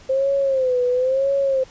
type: tone with vibrato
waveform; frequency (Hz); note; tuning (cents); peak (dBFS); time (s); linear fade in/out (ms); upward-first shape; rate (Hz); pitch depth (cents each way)
sine; 523.3; C5; 0; -16; 0.09-1.64; 10; sine; 0.99; 100
effects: pink hiss -47 dBFS RMS until 1.7 s + resampled to 16000 Hz